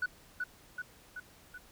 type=tone with echo; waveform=sine; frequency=1480 Hz; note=F#6; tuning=in tune; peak=-27 dBFS; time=0.02-0.06 s; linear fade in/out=5 ms; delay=380 ms; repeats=4; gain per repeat=-4 dB; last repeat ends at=1.58 s; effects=tanh soft clip ceiling -27 dBFS + pink hiss -59 dBFS RMS until 1.71 s